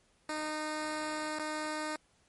10% pulse tone with dropouts, 307.1 Hz, D#4, 23 cents flat, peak -26 dBFS, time 0.29-1.96 s, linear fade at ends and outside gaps 2 ms, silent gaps 1.388-1.394 s, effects pink hiss -69 dBFS RMS until 2.28 s + MP3 48 kbps

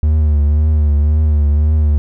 triangle tone with vibrato, 75 Hz, D2, 37 cents sharp, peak -7 dBFS, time 0.03-1.98 s, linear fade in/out 0 ms, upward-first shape triangle, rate 1.9 Hz, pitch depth 66 cents each way, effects none

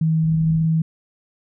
sine tone with pitch glide, 160 to 160.93 Hz, D#3 to E3, +49 to -41 cents, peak -15 dBFS, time 0.01-0.82 s, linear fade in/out 5 ms, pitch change +10 cents, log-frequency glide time 0.18-0.63 s
white low-pass noise, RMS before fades -34 dBFS, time 0.23-0.67 s, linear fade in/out 10 ms, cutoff 200 Hz, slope 96 dB/octave
effects none

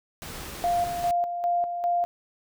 pink noise, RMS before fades -38 dBFS, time 0.22-1.11 s, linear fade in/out 0 ms
sine tone with tremolo, 698.5 Hz, F5, in tune, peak -21 dBFS, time 0.64-2.05 s, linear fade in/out 0 ms, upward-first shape square, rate 2.5 Hz, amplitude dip 55%
effects none

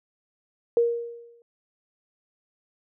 sine tone with exponential decay, 470 Hz, A#4, 14 cents sharp, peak -15 dBFS, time 0.77-1.42 s, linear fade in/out 1 ms, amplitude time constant 140 ms, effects none

